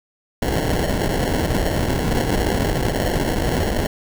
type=noise with sample-and-hold; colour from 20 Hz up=pink; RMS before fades=-20 dBFS; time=0.42-3.87 s; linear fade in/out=5 ms; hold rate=1225 Hz; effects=none